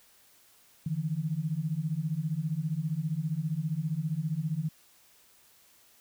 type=beating tone pair; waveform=sine; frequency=148.7 / 163.7 Hz; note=D3 / E3; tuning=+22 / -12 cents; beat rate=15 Hz; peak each=-32 / -31 dBFS; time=0.86-4.69 s; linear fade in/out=5 ms; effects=white hiss -61 dBFS RMS until 6 s